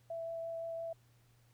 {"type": "tone with vibrato", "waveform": "sine", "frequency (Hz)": 663, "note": "E5", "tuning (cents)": 10, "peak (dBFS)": -38, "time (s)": [0.1, 0.93], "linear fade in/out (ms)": 5, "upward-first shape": "triangle", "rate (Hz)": 5.8, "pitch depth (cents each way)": 9, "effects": ["added 119 Hz sine -65 dBFS peak until 1.53 s", "pink hiss -72 dBFS RMS until 1.53 s"]}